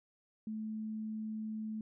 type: tone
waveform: sine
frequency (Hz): 217.4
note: A3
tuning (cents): -21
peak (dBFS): -37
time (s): 0.47-1.81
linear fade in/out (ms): 2
effects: none